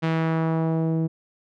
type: tone with low-pass filter sweep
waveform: sawtooth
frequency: 162.1 Hz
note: E3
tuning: 29 cents flat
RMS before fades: -23 dBFS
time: 0.02-1.08 s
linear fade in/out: 20 ms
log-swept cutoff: 3000 to 350 Hz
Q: 1
effects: none